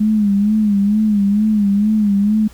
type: tone with vibrato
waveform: sine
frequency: 207.7 Hz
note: G#3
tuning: in tune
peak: -11 dBFS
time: 0-2.48 s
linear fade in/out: 10 ms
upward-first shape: sine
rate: 2.2 Hz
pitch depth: 77 cents each way
effects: added 60 Hz sine -40 dBFS peak until 2.53 s + pink hiss -46 dBFS RMS until 2.53 s